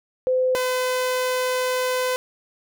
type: tone pair in turn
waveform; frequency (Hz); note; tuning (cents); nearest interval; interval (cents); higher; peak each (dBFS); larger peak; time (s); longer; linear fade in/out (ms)
sine / sawtooth; 512 / 507.3; C5 / B4; -38 / +46; unison; 16; first; -17; neither; 0.27-0.55 / 0.55-2.16; second; 0
effects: none